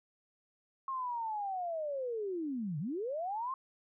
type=linear two-way sweep; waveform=sine; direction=down then up; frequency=1082 to 137.8 to 1082 Hz; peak=-34 dBFS; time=0.88-3.54 s; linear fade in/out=2 ms; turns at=2.79 s; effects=none